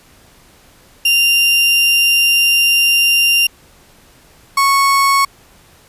35% pulse tone pair in turn, 2783 / 1104.4 Hz, F7 / C#6, -7 / -7 cents, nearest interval octave + major third, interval 1600 cents, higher first, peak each -8 dBFS, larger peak neither, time 1.05-3.47 / 4.57-5.25 s, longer first, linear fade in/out 5 ms, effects pink hiss -47 dBFS RMS until 5.88 s + resampled to 32000 Hz

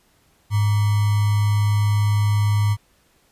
sine tone with sample-and-hold, 103.83 Hz, G#2, in tune, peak -15 dBFS, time 0.5-2.77 s, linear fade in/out 50 ms, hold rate 1050 Hz, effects pink hiss -60 dBFS RMS until 3.31 s + resampled to 32000 Hz

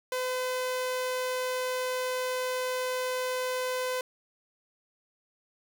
sawtooth tone, 508 Hz, B4, 49 cents sharp, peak -25 dBFS, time 0.12-4.01 s, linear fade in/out 2 ms, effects none

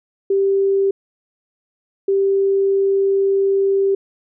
sine tone pair in turn, 392 / 392 Hz, G4 / G4, 0 / 0 cents, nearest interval unison, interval 0 cents, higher neither, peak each -13 dBFS, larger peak neither, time 0.3-0.91 / 2.08-3.95 s, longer second, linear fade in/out 5 ms, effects none

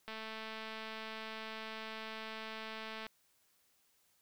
click train, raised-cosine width 0.3 ms, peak -29 dBFS, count 658, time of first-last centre 0.08-3.066 s, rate 220 Hz, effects white hiss -73 dBFS RMS until 4.21 s

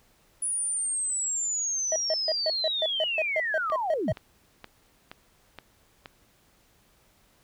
sine linear sweep, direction down, 9890 to 78 Hz, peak -26 dBFS, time 0.42-4.13 s, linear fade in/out 5 ms
triangle tone bursts, 632 Hz, D#5, 27 cents sharp, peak -22 dBFS, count 13, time 1.92-4.12 s, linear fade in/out 2 ms, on 40 ms, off 140 ms
click train, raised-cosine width 0.3 ms, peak -24 dBFS, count 6, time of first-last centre 3.7-6.058 s, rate 2.12 Hz
effects pink hiss -63 dBFS RMS until 7.43 s

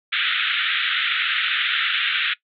white band-pass noise, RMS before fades -22 dBFS, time 0.12-2.34 s, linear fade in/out 10 ms, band 1300 to 3700 Hz, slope 96 dB/octave, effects noise-tail reverb RT60 0.1 s tail -19 dB re dry

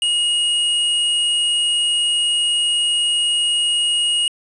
square tone, 2876 Hz, F#7, 50 cents flat, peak -16 dBFS, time 0.02-4.28 s, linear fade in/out 2 ms, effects resampled to 24000 Hz + 7-bit

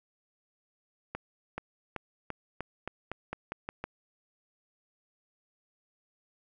accelerating click train, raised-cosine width 0.5 ms, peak -20 dBFS, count 11, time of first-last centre 1.15-3.84 s, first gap 430 ms, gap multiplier 0.89, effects none

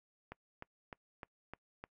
click train, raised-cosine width 0.5 ms, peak -30 dBFS, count 6, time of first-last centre 0.32-1.84 s, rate 3.29 Hz, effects noise-tail reverb RT60 0.1 s tail -24 dB re dry

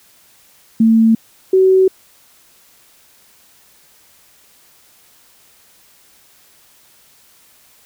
sine tone pair in turn, 224.5 / 377.6 Hz, A3 / F#4, +35 / +35 cents, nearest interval major sixth, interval 900 cents, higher second, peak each -7 dBFS, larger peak neither, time 0.8-1.15 / 1.53-1.88 s, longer neither, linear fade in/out 5 ms, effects white hiss -50 dBFS RMS until 7.85 s

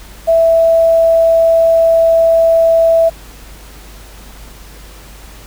sine tone with quantisation, 659.3 Hz, E5, in tune, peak -6 dBFS, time 0.27-3.1 s, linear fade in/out 20 ms, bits 6, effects added 50 Hz sine -34 dBFS peak until 5.46 s + pink hiss -38 dBFS RMS until 5.46 s

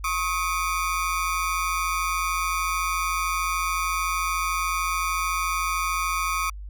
30% pulse ring-modulated tone, 1176 Hz, D6, 2 cents sharp, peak -18 dBFS, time 0.04-6.5 s, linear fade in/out 5 ms, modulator 86.8 Hz, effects added 50 Hz sine -34 dBFS peak until 6.69 s

